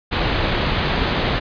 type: low-pass noise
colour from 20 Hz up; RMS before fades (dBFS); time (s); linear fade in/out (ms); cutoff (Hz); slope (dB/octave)
pink; -20; 0.11-1.4; 20; 4300; 48
effects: resampled to 11025 Hz